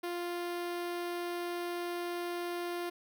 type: tone with notch filter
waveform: sawtooth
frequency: 349.2 Hz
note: F4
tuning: in tune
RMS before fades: -37 dBFS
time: 0.03-2.9 s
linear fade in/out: 10 ms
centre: 7100 Hz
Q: 1.6
effects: none